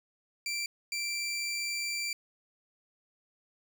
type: tone pair in turn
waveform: 20% pulse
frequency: 2349 / 2349 Hz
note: D7 / D7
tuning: 0 / 0 cents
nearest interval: unison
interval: 0 cents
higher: neither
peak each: -27 dBFS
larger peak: neither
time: 0.46-0.66 / 0.92-2.13 s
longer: second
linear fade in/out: 2 ms
effects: none